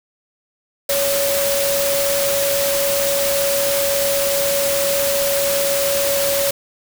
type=tone in noise; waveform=sine; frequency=560 Hz; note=C#5; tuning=18 cents sharp; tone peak=-18 dBFS; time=0.89-6.51 s; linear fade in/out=5 ms; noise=white; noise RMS=-21 dBFS; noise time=0.89-6.51 s; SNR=0 dB; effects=none